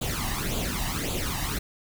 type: noise with flanger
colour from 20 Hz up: pink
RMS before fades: -29 dBFS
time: 0.01-1.59 s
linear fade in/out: 10 ms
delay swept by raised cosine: 0.27 to 1.07 ms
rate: 1.8 Hz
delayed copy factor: +0.7
effects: none